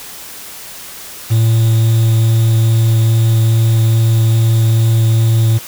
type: tone with quantisation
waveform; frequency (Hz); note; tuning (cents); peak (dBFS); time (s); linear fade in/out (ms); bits
triangle; 112.8; A2; +44; -6; 1.3-5.59; 20; 5
effects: white hiss -31 dBFS RMS until 5.67 s